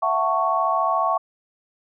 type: chord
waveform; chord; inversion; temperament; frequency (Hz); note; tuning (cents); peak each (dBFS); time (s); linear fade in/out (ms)
sine; F# minor seventh; third; just; 666 / 740 / 888 / 1110; E5 / F#5 / A5 / C#6; +18 / 0 / +16 / +2; -24 / -25 / -27 / -21; 0.02-1.18; 10
effects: none